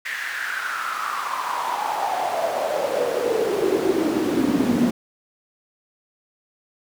brown noise with high-pass filter sweep, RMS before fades -23 dBFS, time 0.05-4.91 s, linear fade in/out 10 ms, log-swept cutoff 1900 to 230 Hz, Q 6.6, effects none

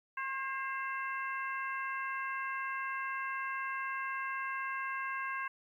harmonic tone with a mistuned harmonic, 536 Hz, C5, 42 cents sharp, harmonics 2 / 3 / 4 / 5, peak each -38 / -39 / -43 / -46 dBFS, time 0.17-5.48 s, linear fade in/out 5 ms, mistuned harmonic 4, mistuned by -38 cents, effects 12-bit

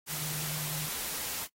sine tone in noise, 152.6 Hz, D#3, 33 cents flat, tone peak -39 dBFS, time 0.09-0.9 s, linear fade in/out 50 ms, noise white, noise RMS -36 dBFS, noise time 0.06-1.48 s, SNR -6 dB, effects noise-tail reverb RT60 0.1 s tail -22 dB re dry + AAC 48 kbps

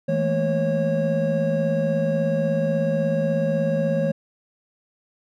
triangle tone cluster, 162.9 / 213.8 / 230.2 / 547 Hz, E3 / A3 / A#3 / C#5, -20 / -49 / -22 / -23 cents, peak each -22 / -26 / -28 / -20 dBFS, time 0.08-4.12 s, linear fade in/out 10 ms, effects none

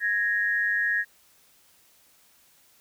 sine tone pair together, 1661.2 / 1864.6 Hz, G#6 / A#6, 0 / 0 cents, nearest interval major second, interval 200 cents, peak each -25 dBFS, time 0-1.05 s, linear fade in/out 50 ms, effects white hiss -60 dBFS RMS until 2.8 s

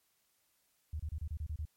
sine tone bursts, 76.6 Hz, D#2, 27 cents flat, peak -35 dBFS, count 8, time 0.93-1.654 s, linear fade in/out 5 ms, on 66 ms, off 28 ms, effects white hiss -75 dBFS RMS until 1.76 s + MP3 64 kbps

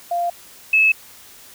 sine tone pair in turn, 695 / 2598 Hz, F5 / E7, -9 / -26 cents, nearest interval octave + major seventh, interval 2283 cents, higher second, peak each -18 / -11 dBFS, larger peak second, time 0.11-0.3 / 0.73-0.92 s, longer neither, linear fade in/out 5 ms, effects white hiss -44 dBFS RMS until 1.54 s

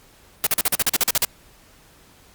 white noise bursts, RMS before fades -18 dBFS, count 12, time 0.44-1.248 s, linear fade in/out 0 ms, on 27 ms, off 44 ms, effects pink hiss -52 dBFS RMS until 2.34 s + Opus 48 kbps

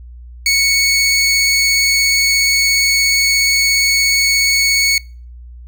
20% pulse tone with vibrato, 2217 Hz, C#7, in tune, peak -6 dBFS, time 0.46-4.98 s, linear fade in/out 2 ms, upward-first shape triangle, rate 17 Hz, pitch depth 11 cents each way, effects noise-tail reverb RT60 0.4 s tail -25 dB re dry + added 60 Hz sine -32 dBFS peak until 5.67 s

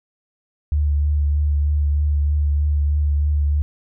sine tone with vibrato, 73.42 Hz, D2, in tune, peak -15 dBFS, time 0.72-3.62 s, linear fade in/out 0 ms, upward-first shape triangle, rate 3.2 Hz, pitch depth 26 cents each way, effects none

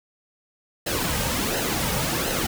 pink noise with flanger, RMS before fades -25 dBFS, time 0.86-2.47 s, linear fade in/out 10 ms, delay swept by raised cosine 0.86 to 2.96 ms, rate 1.4 Hz, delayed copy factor -0.6, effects none

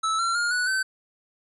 square tone with pitch steps, 1309 / 1362.2 / 1417.6 / 1475.3 / 1535.2 Hz, E6 / F6 / F6 / F#6 / G6, -13 / -44 / +25 / -5 / -37 cents, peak -23 dBFS, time 0.03-0.83 s, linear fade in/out 10 ms, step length 160 ms, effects resampled to 24000 Hz

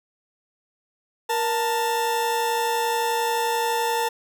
40% pulse tone pair together, 470.1 / 888.7 Hz, A#4 / A5, +15 / +17 cents, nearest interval major seventh, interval 1102 cents, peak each -25 / -22 dBFS, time 1.29-4.09 s, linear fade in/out 10 ms, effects none

